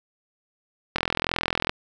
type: click train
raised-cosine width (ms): 0.3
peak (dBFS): -6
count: 32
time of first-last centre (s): 0.96-1.695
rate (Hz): 42.2
effects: none